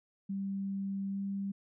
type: tone with pitch glide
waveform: sine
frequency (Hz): 196 to 197.36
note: G3 to G3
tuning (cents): 0 to +12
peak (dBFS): -33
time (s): 0.29-1.52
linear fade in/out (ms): 10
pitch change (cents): +12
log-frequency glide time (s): 1.1-1.19
effects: none